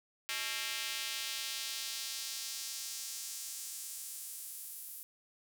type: tone with high-pass filter sweep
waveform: square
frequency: 123.47 Hz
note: B2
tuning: in tune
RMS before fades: -41 dBFS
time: 0.29-5.03 s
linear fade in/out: 0 ms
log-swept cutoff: 2300 to 12000 Hz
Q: 1.2
effects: none